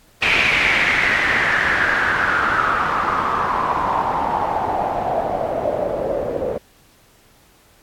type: noise with low-pass filter sweep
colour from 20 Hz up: white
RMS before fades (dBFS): -19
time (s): 0.22-6.58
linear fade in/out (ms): 5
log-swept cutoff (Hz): 2500 to 500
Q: 5.5
effects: pink hiss -53 dBFS RMS until 7.82 s + AAC 64 kbps